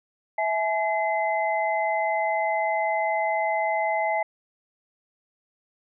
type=tone cluster; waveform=sine; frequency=653 / 848 / 2050 Hz; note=E5 / G#5 / C7; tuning=-17 / +36 / -36 cents; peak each=-26 / -25 / -29 dBFS; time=0.38-4.23 s; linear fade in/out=5 ms; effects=none